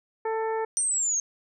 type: harmonic tone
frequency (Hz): 444.1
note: A4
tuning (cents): +16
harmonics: 1 / 2 / 3 / 4 / 5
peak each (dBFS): -27 / -30 / -41 / -40 / -47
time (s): 0.25-0.65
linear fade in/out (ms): 5
type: tone with exponential decay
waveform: sine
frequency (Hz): 5920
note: F#8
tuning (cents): 0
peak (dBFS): -23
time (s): 0.77-0.89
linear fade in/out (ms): 0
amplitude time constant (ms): 25
type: linear sweep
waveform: sine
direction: down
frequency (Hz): 8870 to 6350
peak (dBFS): -23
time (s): 0.77-1.2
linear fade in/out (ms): 2
effects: none